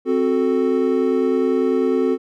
triangle chord, F# diminished, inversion second, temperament equal, 261.6 / 370 / 440 Hz, C4 / F#4 / A4, 0 / 0 / 0 cents, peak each -18 dBFS, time 0.05-2.18 s, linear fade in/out 50 ms, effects none

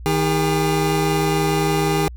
25% pulse tone pair together, 157 / 404.4 Hz, D#3 / G#4, +16 / -46 cents, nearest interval octave + major third, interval 1638 cents, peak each -16 dBFS, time 0.06-2.08 s, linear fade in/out 0 ms, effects added 60 Hz sine -32 dBFS peak until 2.16 s

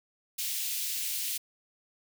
white high-pass noise, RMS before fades -33 dBFS, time 0.38-1.38 s, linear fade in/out 10 ms, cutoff 2400 Hz, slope 24 dB/octave, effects none

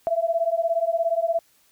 sine beating tone pair, 659.3 / 676.3 Hz, E5 / E5, 0 / +44 cents, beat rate 17 Hz, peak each -23 dBFS, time 0.07-1.39 s, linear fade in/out 0 ms, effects white hiss -61 dBFS RMS until 1.71 s

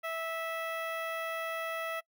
15% pulse tone with notch filter, 655 Hz, E5, 11 cents flat, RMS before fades -36 dBFS, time 0.03-2.01 s, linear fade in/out 20 ms, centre 7200 Hz, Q 0.58, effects noise-tail reverb RT60 0.1 s tail -24 dB re dry

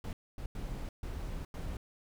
brown noise bursts at uneven times, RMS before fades -39 dBFS, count 5, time 0.04-0.13 / 0.38-0.46 / 0.55-0.89 / 1.03-1.45 / 1.54-1.77 s, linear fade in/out 2 ms, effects none

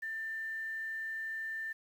sine tone with quantisation, 1786 Hz, A6, 25 cents sharp, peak -36 dBFS, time 0.02-1.73 s, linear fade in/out 10 ms, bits 10, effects none

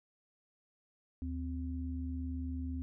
sine tone pair together, 76.9 / 259 Hz, D#2 / C4, -20 / -17 cents, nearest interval octave + major sixth, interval 2103 cents, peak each -37 / -40 dBFS, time 1.22-2.82 s, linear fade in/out 0 ms, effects none

